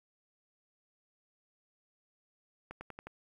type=accelerating click train; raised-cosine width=0.5 ms; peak=-29 dBFS; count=5; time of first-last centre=2.71-3.07 s; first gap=100 ms; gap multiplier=0.93; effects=10-bit